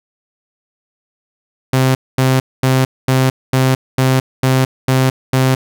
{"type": "tone bursts", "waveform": "sawtooth", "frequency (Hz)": 130.81, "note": "C3", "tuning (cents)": 0, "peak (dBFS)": -6, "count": 9, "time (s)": [1.73, 5.55], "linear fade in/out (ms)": 5, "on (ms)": 220, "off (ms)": 230, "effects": []}